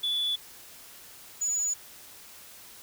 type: tone pair in turn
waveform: sine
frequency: 3448 / 6896 Hz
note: A7 / A8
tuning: -36 / -36 cents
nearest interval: octave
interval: 1200 cents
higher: second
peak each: -24 dBFS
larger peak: neither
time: 0.03-0.36 / 1.41-1.74 s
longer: neither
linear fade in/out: 10 ms
effects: tanh soft clip ceiling -23 dBFS + white hiss -49 dBFS RMS until 2.82 s

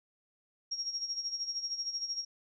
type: tone with tremolo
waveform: sine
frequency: 5588 Hz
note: F8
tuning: in tune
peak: -31 dBFS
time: 0.71-2.25 s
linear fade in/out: 10 ms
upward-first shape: sine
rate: 13 Hz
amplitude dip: 70%
effects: none

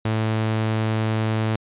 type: tone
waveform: sawtooth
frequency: 110 Hz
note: A2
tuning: in tune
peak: -16 dBFS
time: 0.05-1.56 s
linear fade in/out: 5 ms
effects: resampled to 8000 Hz

